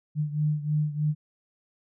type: beating tone pair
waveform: sine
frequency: 150 / 153.2 Hz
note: D3 / D#3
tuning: +37 / -27 cents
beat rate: 3.2 Hz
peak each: -25 / -29 dBFS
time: 0.15-1.15 s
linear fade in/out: 50 ms
effects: none